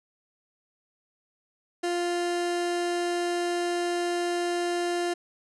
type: tone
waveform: 30% pulse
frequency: 349.2 Hz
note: F4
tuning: in tune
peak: -23 dBFS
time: 1.83-5.14 s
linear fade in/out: 10 ms
effects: resampled to 24000 Hz